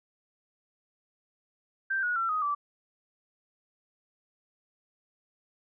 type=tone with pitch steps; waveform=sine; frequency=1568 / 1454.6 / 1349.3 / 1251.7 / 1161.2 Hz; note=G6 / F#6 / E6 / D#6 / D6; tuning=0 / -30 / +40 / +10 / -20 cents; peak=-26 dBFS; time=1.9-2.55 s; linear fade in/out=10 ms; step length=130 ms; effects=none